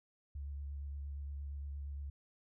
sine tone with vibrato, 70.8 Hz, C#2, 37 cents sharp, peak -40 dBFS, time 0.35-2.1 s, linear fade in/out 5 ms, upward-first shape sine, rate 8.6 Hz, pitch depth 23 cents each way, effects none

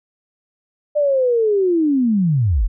sine linear sweep, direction down, 602 to 33.65 Hz, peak -13 dBFS, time 0.95-2.68 s, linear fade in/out 20 ms, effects none

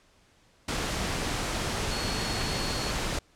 sine tone in noise, 4349 Hz, C#8, 34 cents flat, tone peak -36 dBFS, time 1.91-2.91 s, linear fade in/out 5 ms, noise pink, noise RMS -30 dBFS, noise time 0.68-3.19 s, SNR -9 dB, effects pink hiss -62 dBFS RMS until 3.35 s + low-pass 8000 Hz 12 dB/octave

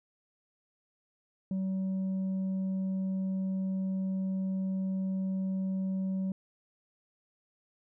sine tone with tanh clipping, 190 Hz, F#3, 46 cents sharp, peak -30 dBFS, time 1.51-6.32 s, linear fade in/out 2 ms, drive 3 dB, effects none

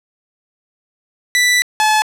sawtooth tone pair in turn, 1975.5 / 860.4 Hz, B6 / A5, 0 / -39 cents, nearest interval octave + major second, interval 1439 cents, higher first, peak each -7 dBFS, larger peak neither, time 1.35-1.62 / 1.8-2.02 s, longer first, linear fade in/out 0 ms, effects low-pass 11000 Hz 12 dB/octave

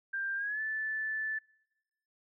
sine tone with pitch glide, 1587 to 1750.7 Hz, G6 to A6, +21 to -9 cents, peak -32 dBFS, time 0.13-1.39 s, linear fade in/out 10 ms, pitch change +170 cents, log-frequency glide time 0.36-0.61 s, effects noise-tail reverb RT60 1.0 s tail -25 dB re dry

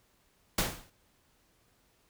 pink noise with exponential decay, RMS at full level -24 dBFS, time 0.58-0.9 s, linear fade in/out 5 ms, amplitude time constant 69 ms, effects pink hiss -69 dBFS RMS until 2.09 s

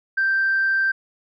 sine tone, 1568 Hz, G6, in tune, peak -16 dBFS, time 0.17-0.92 s, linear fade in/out 10 ms, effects tanh soft clip ceiling -13 dBFS

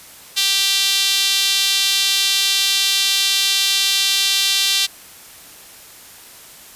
sawtooth tone with high-pass filter, 392 Hz, G4, in tune, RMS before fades -17 dBFS, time 0.36-4.87 s, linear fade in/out 20 ms, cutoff 3600 Hz, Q 2.5, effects white hiss -41 dBFS RMS until 6.75 s + resampled to 32000 Hz

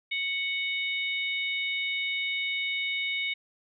harmonic tone, 740 Hz, F#5, in tune, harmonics 3 / 4 / 5, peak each -29 / -37 / -34 dBFS, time 0.11-3.34 s, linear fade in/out 10 ms, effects none

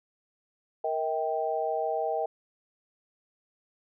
sine chord, Eb major, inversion second, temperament equal with one note detuned, 466.2 / 638.3 / 784 Hz, Bb4 / Eb5 / G5, 0 / +44 / 0 cents, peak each -32 / -30 / -31 dBFS, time 0.84-2.26 s, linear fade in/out 5 ms, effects none

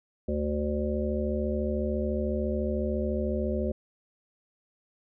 harmonic tone, 74 Hz, D2, 14 cents sharp, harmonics 1 / 3 / 5 / 7 / 8, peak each -31 / -31 / -33 / -34 / -35 dBFS, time 0.28-3.72 s, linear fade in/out 5 ms, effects none

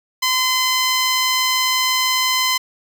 10% pulse tone, 1026 Hz, C6, 34 cents flat, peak -7 dBFS, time 0.22-2.58 s, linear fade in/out 10 ms, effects none

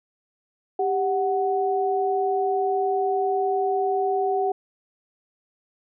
sine tone pair together, 393.9 / 743.6 Hz, G4 / F#5, +8 / +8 cents, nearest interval major seventh, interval 1100 cents, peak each -23 dBFS, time 0.79-4.52 s, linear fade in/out 5 ms, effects none

